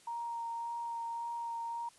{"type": "tone with vibrato", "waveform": "sine", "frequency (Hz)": 932.3, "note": "A#5", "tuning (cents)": 0, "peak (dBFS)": -36, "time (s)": [0.07, 1.89], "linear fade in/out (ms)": 5, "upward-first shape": "sine", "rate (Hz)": 1.8, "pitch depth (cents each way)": 11, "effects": ["white hiss -62 dBFS RMS until 1.98 s", "resampled to 24000 Hz"]}